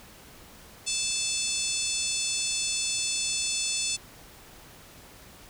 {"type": "harmonic tone", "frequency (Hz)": 877, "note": "A5", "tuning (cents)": -6, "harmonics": [3, 4, 5, 6, 7, 8, 9, 10], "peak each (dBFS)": [-35, -35, -35, -35, -35, -35, -35, -35], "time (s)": [0.86, 3.97], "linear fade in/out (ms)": 20, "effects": ["pink hiss -50 dBFS RMS until 5.49 s"]}